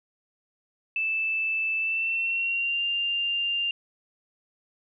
sine tone with pitch glide, 2637 to 2794 Hz, E7 to F7, 0 to 0 cents, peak -24 dBFS, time 0.96-3.71 s, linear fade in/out 2 ms, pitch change +100 cents, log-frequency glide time 1.78-2.83 s, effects none

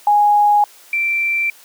sine tone pair in turn, 828 / 2347 Hz, G#5 / D7, -5 / -2 cents, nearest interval octave + tritone, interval 1803 cents, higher second, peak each -9 / -15 dBFS, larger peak first, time 0.07-0.64 / 0.93-1.5 s, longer neither, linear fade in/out 2 ms, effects white hiss -45 dBFS RMS until 1.64 s + high-pass 400 Hz 12 dB/octave

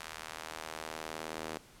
sawtooth tone with high-pass filter sweep, 79.3 Hz, D#2, 33 cents sharp, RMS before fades -43 dBFS, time 0-1.58 s, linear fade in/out 5 ms, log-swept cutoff 1200 to 350 Hz, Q 0.78, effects pink hiss -58 dBFS RMS until 1.8 s + low-pass 12000 Hz 12 dB/octave

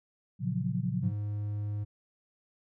sine chord, Gb major seventh, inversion first, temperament equal, 116.54 / 138.59 / 174.61 / 185 Hz, Bb2 / Db3 / F3 / Gb3, 0 / 0 / 0 / 0 cents, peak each -34 dBFS, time 0.39-1.14 s, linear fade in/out 50 ms
triangle tone, 103.83 Hz, G#2, in tune, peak -29 dBFS, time 1.02-1.85 s, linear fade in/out 20 ms
effects none

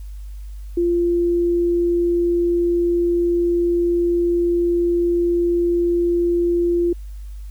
sine tone, 345.7 Hz, F4, 18 cents flat, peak -15 dBFS, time 0.77-6.93 s, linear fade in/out 5 ms, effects added 50 Hz sine -30 dBFS peak until 7.5 s + white hiss -56 dBFS RMS until 7.5 s

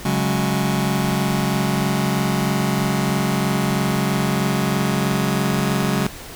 sawtooth chord, C# suspended fourth, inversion none, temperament just, 138.59 / 184.79 / 207.9 Hz, C#3 / F#3 / G#3, 0 / -2 / +2 cents, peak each -18 dBFS, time 0.05-6.07 s, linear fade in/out 5 ms, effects pink hiss -36 dBFS RMS until 6.35 s

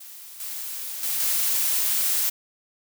blue noise with level steps, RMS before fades -42 / -33 / -26 / -23 dBFS, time 0-2.3 s, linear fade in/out 10 ms, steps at 0.4 / 1.03 / 1.2 s, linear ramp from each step 2 ms, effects none

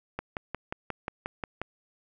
click train, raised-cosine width 0.5 ms, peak -17 dBFS, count 9, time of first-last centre 0.19-1.616 s, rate 5.61 Hz, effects none

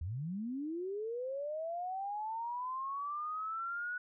sine linear sweep, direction up, 73.42 to 1478 Hz, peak -36 dBFS, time 0.01-3.98 s, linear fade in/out 5 ms, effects none

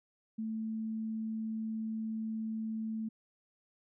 sine tone, 220.8 Hz, A3, 6 cents sharp, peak -34 dBFS, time 0.38-3.09 s, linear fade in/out 10 ms, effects none

